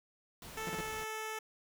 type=noise; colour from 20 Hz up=pink; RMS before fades=-49 dBFS; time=0.42-1.04 s; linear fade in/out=2 ms
type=tone with pitch glide; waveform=10% pulse; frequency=440 to 437 Hz; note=A4 to A4; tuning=0 to -12 cents; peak=-30 dBFS; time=0.57-1.39 s; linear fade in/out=5 ms; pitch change=-12 cents; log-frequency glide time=0.71-0.77 s
type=tone bursts; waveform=sawtooth; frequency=171.1 Hz; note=F3; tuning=35 cents flat; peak=-34 dBFS; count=3; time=0.67-0.81 s; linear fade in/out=2 ms; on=26 ms; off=31 ms
effects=none